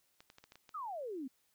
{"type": "clicks", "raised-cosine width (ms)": 0.2, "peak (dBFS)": -37, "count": 7, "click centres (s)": [0.205, 0.301, 0.384, 0.44, 0.521, 0.556, 0.692]}
{"type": "exponential sweep", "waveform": "sine", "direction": "down", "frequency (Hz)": [1334, 246], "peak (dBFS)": -39, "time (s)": [0.74, 1.28], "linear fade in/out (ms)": 10}
{"effects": ["white hiss -75 dBFS RMS until 1.54 s"]}